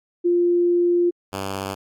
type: tone pair in turn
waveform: sine / 5% pulse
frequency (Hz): 349.2 / 97.17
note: F4 / G2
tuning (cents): 0 / -15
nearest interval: octave + minor seventh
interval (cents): 2215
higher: first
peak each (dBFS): -15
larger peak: neither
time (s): 0.24-1.11 / 1.32-1.75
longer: first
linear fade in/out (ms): 20
effects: AAC 64 kbps